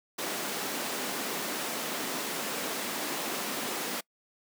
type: high-pass noise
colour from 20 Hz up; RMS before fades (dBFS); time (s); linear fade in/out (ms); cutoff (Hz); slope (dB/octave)
pink; -34; 0.18-4.01; 10; 220; 24
effects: noise-tail reverb RT60 0.1 s tail -25 dB re dry